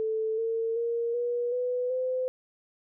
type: tone with pitch steps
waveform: sine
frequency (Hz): 440 / 453.4 / 467.2 / 481.5 / 496.2 / 511.3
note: A4 / A#4 / A#4 / B4 / B4 / C5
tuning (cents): 0 / -48 / +4 / -44 / +8 / -40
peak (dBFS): -26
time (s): 0-2.28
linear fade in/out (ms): 0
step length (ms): 380
effects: none